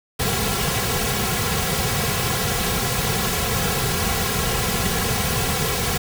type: noise with comb filter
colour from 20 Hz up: pink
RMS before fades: -22 dBFS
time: 0.19-5.98 s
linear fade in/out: 10 ms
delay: 3.3 ms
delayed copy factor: -1
effects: none